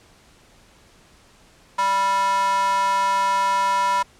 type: tone with high-pass filter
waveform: square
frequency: 196 Hz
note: G3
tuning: in tune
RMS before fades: -20 dBFS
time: 1.78-4.03 s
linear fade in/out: 10 ms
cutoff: 1000 Hz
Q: 5.2
effects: pink hiss -53 dBFS RMS until 4.19 s + low-pass 9000 Hz 12 dB/octave